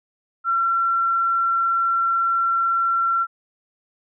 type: tone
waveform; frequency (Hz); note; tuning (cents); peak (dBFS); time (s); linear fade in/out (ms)
sine; 1359; F6; -48; -17; 0.44-3.27; 50
effects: none

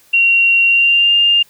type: tone with pitch glide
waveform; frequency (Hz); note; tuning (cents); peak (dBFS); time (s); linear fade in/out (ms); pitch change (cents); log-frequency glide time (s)
sine; 2750 to 2806; F7 to F7; -27 to +8; -8; 0.13-1.43; 10; +35; 0.67-1.13
effects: white hiss -50 dBFS RMS until 1.49 s

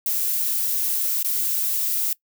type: noise with dropouts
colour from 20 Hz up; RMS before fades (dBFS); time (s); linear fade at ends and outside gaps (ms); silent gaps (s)
violet; -23; 0.06-2.13; 2; 1.228-1.245
effects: noise-tail reverb RT60 0.1 s tail -22 dB re dry

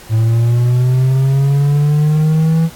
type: linear sweep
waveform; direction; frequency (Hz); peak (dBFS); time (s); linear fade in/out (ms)
triangle; up; 110 to 164.81; -7; 0.09-2.7; 50
effects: pink hiss -37 dBFS RMS until 2.75 s + AAC 64 kbps

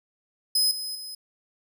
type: tone with level steps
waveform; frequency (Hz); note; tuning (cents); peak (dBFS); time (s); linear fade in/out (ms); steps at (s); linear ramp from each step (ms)
sawtooth; 5060; D#8; +28; -17 / -28 / -33; 0.55-1.15; 5; 0.71 / 0.95; 2
effects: none

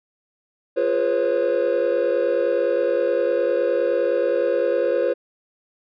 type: chord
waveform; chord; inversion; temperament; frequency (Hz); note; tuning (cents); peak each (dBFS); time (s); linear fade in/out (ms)
triangle; C# dominant seventh; first; equal with one note detuned; 349.2 / 415.3 / 493.9 / 543.6; E#4 / G#4 / B4 / C#5; 0 / 0 / 0 / -34; -23 / -24 / -19 / -19; 0.76-5.14; 20
effects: tanh soft clip ceiling -10 dBFS + resampled to 11025 Hz

